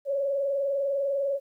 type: tone with vibrato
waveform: sine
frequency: 554.4 Hz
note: C#5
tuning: in tune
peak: -24 dBFS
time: 0.05-1.4 s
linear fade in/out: 50 ms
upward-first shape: sine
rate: 20 Hz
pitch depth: 59 cents each way
effects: 11-bit